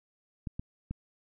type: clicks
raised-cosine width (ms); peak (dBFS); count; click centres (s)
5; -23; 3; 0.472 / 0.595 / 0.91
effects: none